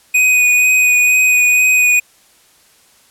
square tone with vibrato, 2489 Hz, D#7, in tune, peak -9 dBFS, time 0.14-2 s, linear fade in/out 10 ms, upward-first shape sine, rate 2.1 Hz, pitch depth 14 cents each way, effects white hiss -50 dBFS RMS until 3.1 s + low-pass 12000 Hz 12 dB/octave

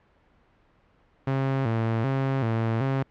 sawtooth tone with vibrato, 123.47 Hz, B2, in tune, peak -19 dBFS, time 1.27-3.03 s, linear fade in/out 5 ms, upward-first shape square, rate 1.3 Hz, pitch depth 150 cents each way, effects pink hiss -62 dBFS RMS until 3.1 s + low-pass 2000 Hz 12 dB/octave

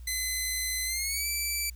10% pulse tone with pitch glide, 2034 to 2323 Hz, C7 to D7, -50 to -20 cents, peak -20 dBFS, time 0.07-1.7 s, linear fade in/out 5 ms, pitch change +230 cents, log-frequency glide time 0.85-1.27 s, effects added 60 Hz sine -41 dBFS peak until 1.75 s + white hiss -63 dBFS RMS until 1.75 s

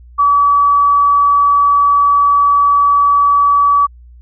sine tone, 1144 Hz, D6, 46 cents flat, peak -7 dBFS, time 0.18-3.87 s, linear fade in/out 20 ms, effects added 60 Hz sine -36 dBFS peak until 4.21 s

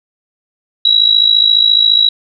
sine tone with amplitude modulation, 3884 Hz, B7, 30 cents flat, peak -3 dBFS, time 0.85-2.09 s, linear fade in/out 5 ms, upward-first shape sine, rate 54.5 Hz, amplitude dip 80%, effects none

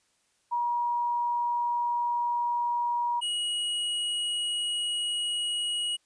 sine / square tone pair in turn, 956 / 2902 Hz, A#5 / F#7, +43 / -34 cents, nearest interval octave + perfect fifth, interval 1923 cents, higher second, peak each -25 / -28 dBFS, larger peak first, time 0.51-3.21 / 3.21-5.97 s, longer second, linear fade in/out 20 ms, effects white hiss -70 dBFS RMS until 6.05 s + resampled to 22050 Hz

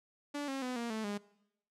sawtooth tone with pitch steps, 289.4 / 270 / 251.9 / 235.1 / 219.3 / 204.6 Hz, D4 / C#4 / B3 / A#3 / A3 / G#3, -25 / -45 / +34 / +15 / -6 / -26 cents, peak -32 dBFS, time 0.34-1.18 s, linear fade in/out 10 ms, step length 140 ms, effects noise-tail reverb RT60 0.8 s tail -21 dB re dry + low-pass 9000 Hz 12 dB/octave

